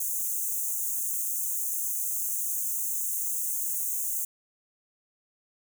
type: high-pass noise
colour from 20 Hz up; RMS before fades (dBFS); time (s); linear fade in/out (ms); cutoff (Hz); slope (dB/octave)
white; -30; 0-4.25; 5; 6200; 96
effects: none